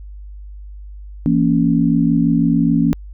sine chord, A# diminished, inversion second, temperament just, 167.82 / 233.1 / 279.7 Hz, E3 / A#3 / C#4, +31 / 0 / +16 cents, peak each -16 dBFS, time 1.26-2.93 s, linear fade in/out 0 ms, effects added 50 Hz sine -31 dBFS peak until 3.13 s

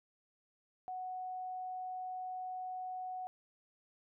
sine tone, 740 Hz, F#5, in tune, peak -39 dBFS, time 0.88-3.27 s, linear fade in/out 0 ms, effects none

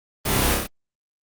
pink noise with echo, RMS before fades -23 dBFS, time 0.25-0.55 s, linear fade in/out 10 ms, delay 30 ms, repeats 4, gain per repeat -2 dB, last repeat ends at 0.67 s, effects Opus 32 kbps

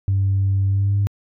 sine tone with pitch glide, 97.5 to 100.65 Hz, G2 to G2, -9 to +46 cents, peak -14 dBFS, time 0.08-1.07 s, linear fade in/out 0 ms, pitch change +55 cents, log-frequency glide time 0.67-0.96 s, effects tanh soft clip ceiling -12 dBFS

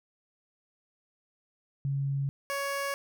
sine / 15% pulse tone pair in turn, 138.59 / 557.9 Hz, C#3 / C#5, 0 / +11 cents, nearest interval 2 octaves, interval 2411 cents, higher second, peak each -27 / -24 dBFS, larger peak second, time 1.85-2.29 / 2.5-2.94 s, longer neither, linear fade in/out 0 ms, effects none

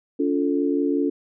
sine chord, Db augmented, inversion none, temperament equal with one note detuned, 283.8 / 349.2 / 440 Hz, Db4 / F4 / A4, +41 / 0 / 0 cents, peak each -21 / -25 / -26 dBFS, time 0.19-1.1 s, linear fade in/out 10 ms, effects none

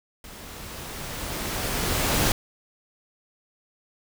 pink noise with level ramp, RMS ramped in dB -43 to -21 dBFS, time 0.24-2.32 s, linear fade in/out 2 ms, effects none

